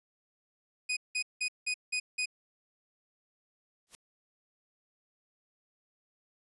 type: tone bursts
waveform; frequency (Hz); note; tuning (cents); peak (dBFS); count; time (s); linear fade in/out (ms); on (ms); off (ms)
sawtooth; 2489; D#7; 0; -26; 6; 0.89-2.258; 10; 78; 180
type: noise with exponential growth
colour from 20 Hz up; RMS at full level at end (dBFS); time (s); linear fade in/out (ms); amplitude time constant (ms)
white; -45; 3.87-3.95; 0; 17
effects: resampled to 24000 Hz